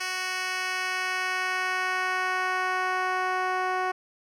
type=tone with band-pass filter sweep; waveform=10% pulse; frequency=370.2 Hz; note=F#4; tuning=1 cent sharp; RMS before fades=-28 dBFS; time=0-3.92 s; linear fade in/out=10 ms; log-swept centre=3800 to 750 Hz; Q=0.8; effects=none